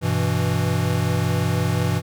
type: chord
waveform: square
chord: E minor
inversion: first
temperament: equal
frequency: 98 / 123.47 / 164.81 Hz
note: G2 / B2 / E3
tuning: 0 / 0 / 0 cents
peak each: -24 dBFS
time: 0.01-2.02 s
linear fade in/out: 50 ms
effects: none